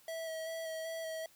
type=tone with vibrato; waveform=square; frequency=648 Hz; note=E5; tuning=30 cents flat; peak=-39 dBFS; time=0.08-1.26 s; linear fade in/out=2 ms; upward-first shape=square; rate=2.6 Hz; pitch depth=15 cents each way; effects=white hiss -64 dBFS RMS until 1.35 s